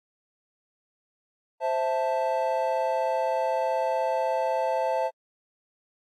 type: chord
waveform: triangle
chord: A minor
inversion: first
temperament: equal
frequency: 523.3 / 659.3 / 880 Hz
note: C5 / E5 / A5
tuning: 0 / 0 / 0 cents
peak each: -26 dBFS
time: 1.6-5.11 s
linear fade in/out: 50 ms
effects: AAC 64 kbps